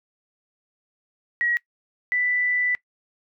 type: tone pair in turn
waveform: sine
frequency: 1908 / 1981.8 Hz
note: A#6 / B6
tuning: +40 / +5 cents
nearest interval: minor second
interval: 65 cents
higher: second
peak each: -20 dBFS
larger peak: neither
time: 1.41-1.57 / 2.12-2.75 s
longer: second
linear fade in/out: 0 ms
effects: noise-tail reverb RT60 0.1 s tail -21 dB re dry